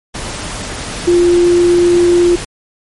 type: tone in noise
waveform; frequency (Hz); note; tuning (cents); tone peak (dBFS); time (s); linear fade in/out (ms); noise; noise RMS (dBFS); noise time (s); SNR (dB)
sine; 349.2; F4; 0; -6; 1.07-2.36; 10; pink; -23; 0.14-2.45; +14
effects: MP3 48 kbps